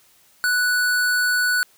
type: tone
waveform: square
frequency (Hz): 1480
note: F#6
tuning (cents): 0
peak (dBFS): -18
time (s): 0.44-1.63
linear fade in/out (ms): 0
effects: white hiss -56 dBFS RMS until 1.77 s